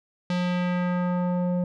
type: tone with low-pass filter sweep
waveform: square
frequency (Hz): 178.6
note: F3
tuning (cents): +39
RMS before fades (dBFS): -25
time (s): 0.3-1.64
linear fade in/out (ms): 2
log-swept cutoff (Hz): 4400 to 520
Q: 1.3
effects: none